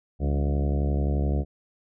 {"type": "harmonic tone with a mistuned harmonic", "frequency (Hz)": 71.6, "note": "D2", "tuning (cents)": -43, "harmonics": [1, 2, 3, 4, 5, 6, 7, 8, 9, 10], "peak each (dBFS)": [-23, -29, -33, -35, -37, -39, -40, -41, -42, -43], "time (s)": [0.19, 1.45], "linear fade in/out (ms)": 50, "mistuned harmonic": 3, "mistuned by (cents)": -65, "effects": []}